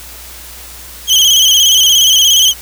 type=tone with vibrato; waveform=30% pulse; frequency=3136 Hz; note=G7; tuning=in tune; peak=-3 dBFS; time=1.07-2.54 s; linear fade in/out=50 ms; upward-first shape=square; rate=17 Hz; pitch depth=57 cents each way; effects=added 60 Hz sine -36 dBFS peak until 2.61 s + white hiss -32 dBFS RMS until 2.61 s